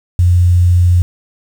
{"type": "tone with quantisation", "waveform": "sine", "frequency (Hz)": 88.6, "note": "F2", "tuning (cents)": 25, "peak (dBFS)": -6, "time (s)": [0.19, 1.02], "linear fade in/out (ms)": 0, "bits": 6, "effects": []}